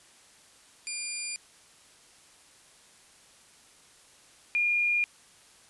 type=tone pair in turn; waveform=10% pulse / sine; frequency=2400 / 2419 Hz; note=D7 / D#7; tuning=+37 / -49 cents; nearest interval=unison; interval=14 cents; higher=second; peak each=-23 dBFS; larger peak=neither; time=0.87-1.36 / 4.55-5.04 s; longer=neither; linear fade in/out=0 ms; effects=white hiss -57 dBFS RMS until 5.69 s + resampled to 24000 Hz